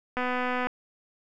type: click train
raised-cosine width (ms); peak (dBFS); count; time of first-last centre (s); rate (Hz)
0.5; -15; 126; 0.17-0.67; 250
effects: none